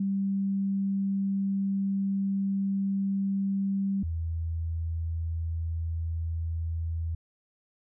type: tone pair in turn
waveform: sine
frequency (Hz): 196 / 82.24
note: G3 / E2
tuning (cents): 0 / -4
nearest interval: octave + minor third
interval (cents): 1504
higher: first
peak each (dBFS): -25 / -28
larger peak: first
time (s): 0-4.03 / 4.03-7.15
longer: first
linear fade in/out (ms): 5
effects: none